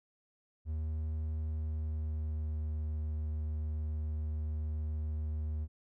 triangle tone with pitch glide, 78 to 76.75 Hz, D#2 to D#2, +5 to -23 cents, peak -31 dBFS, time 0.65-5.68 s, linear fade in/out 50 ms, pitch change -28 cents, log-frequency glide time 1.32-2.77 s, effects none

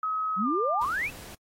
sine tone with pitch glide, 1275 to 1196.5 Hz, D#6 to D6, +42 to +32 cents, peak -26 dBFS, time 0.03-0.85 s, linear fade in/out 2 ms, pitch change -110 cents, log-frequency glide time 0.42-0.47 s
sine exponential sweep, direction up, 174.61 to 2754 Hz, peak -26 dBFS, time 0.36-1.11 s, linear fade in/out 50 ms
pink noise, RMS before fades -45 dBFS, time 0.81-1.35 s, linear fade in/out 5 ms
effects AAC 48 kbps

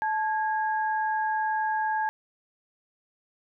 sine tone pair together, 869 / 1640.5 Hz, A5 / G#6, -22 / -22 cents, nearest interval major seventh, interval 1100 cents, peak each -25 / -31 dBFS, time 0.02-2.09 s, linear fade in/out 0 ms, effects none

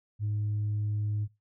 sine tone, 104.9 Hz, G#2, 18 cents sharp, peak -26 dBFS, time 0.19-1.28 s, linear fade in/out 50 ms, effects noise-tail reverb RT60 0.2 s tail -18 dB re dry + tanh soft clip ceiling -25 dBFS

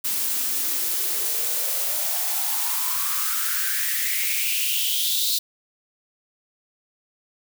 blue noise with high-pass filter sweep, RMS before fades -24 dBFS, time 0.04-5.39 s, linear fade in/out 10 ms, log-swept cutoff 210 to 4100 Hz, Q 6, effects none

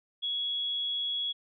sine tone, 3348 Hz, G#7, 13 cents sharp, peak -29 dBFS, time 0.22-1.33 s, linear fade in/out 20 ms, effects none

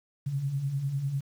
sine beating tone pair, 130.81 / 140.81 Hz, C3 / C#3, 0 / +27 cents, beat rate 10 Hz, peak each -36 / -28 dBFS, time 0.26-1.21 s, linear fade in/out 10 ms, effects 9-bit

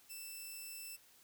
5% pulse tone, 2658 Hz, E7, 14 cents sharp, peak -37 dBFS, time 0.09-0.97 s, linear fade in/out 20 ms, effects white hiss -65 dBFS RMS until 1.23 s

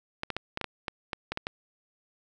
clicks, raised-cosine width 0.3 ms, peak -15 dBFS, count 11, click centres 0.234 / 0.303 / 0.366 / 0.574 / 0.613 / 0.643 / 0.882 / 1.132 / 1.32 / 1.374 / 1.469 s, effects none

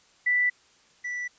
sine / triangle tone pair in turn, 1975.5 / 1965.3 Hz, B6 / B6, 0 / -9 cents, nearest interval unison, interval 9 cents, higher first, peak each -20 / -28 dBFS, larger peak first, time 0.26-0.5 / 1.04-1.28 s, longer neither, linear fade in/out 10 ms, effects white hiss -60 dBFS RMS until 1.38 s + resampled to 16000 Hz

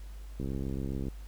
click train, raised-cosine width 3 ms, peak -23 dBFS, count 47, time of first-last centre 0.4-1.084 s, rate 67.3 Hz, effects added 50 Hz sine -41 dBFS peak until 1.27 s + pink hiss -59 dBFS RMS until 1.27 s

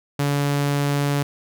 sawtooth tone, 142.9 Hz, D3, 47 cents flat, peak -15 dBFS, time 0.19-1.23 s, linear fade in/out 5 ms, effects none

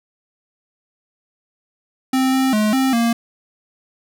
square tone with pitch steps, 261.7 / 263.7 / 212.9 / 264.3 / 232.8 Hz, C4 / C4 / G#3 / C4 / A#3, 0 / +14 / +43 / +18 / -2 cents, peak -15 dBFS, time 2.13-3.13 s, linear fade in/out 5 ms, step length 200 ms, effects none

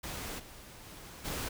pink noise with level steps, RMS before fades -40 / -51 / -49 / -37 dBFS, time 0.03-1.49 s, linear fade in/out 10 ms, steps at 0.38 / 0.84 / 1.24 s, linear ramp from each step 20 ms, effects none

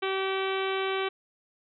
harmonic tone, 384.3 Hz, G4, 34 cents flat, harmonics 1 / 2 / 3 / 4 / 5 / 6 / 7 / 8 / 9 / 10, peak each -29 / -36 / -35 / -38 / -42 / -37 / -41 / -40 / -44 / -44 dBFS, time 0.02-1.09 s, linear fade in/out 10 ms, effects none

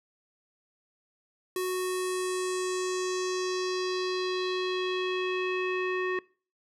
square tone with low-pass filter sweep, 368.3 Hz, F#4, 8 cents flat, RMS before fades -30 dBFS, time 1.56-6.19 s, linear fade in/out 2 ms, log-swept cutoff 12000 to 2100 Hz, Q 2.9, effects noise-tail reverb RT60 0.4 s tail -23 dB re dry

